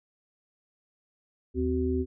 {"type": "tone cluster", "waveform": "sine", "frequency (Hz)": [77.4, 256.8, 377.9], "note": ["D#2", "C4", "F#4"], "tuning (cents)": [-9, -32, 37], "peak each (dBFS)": -29, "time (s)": [1.54, 2.06], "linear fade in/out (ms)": 50, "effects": []}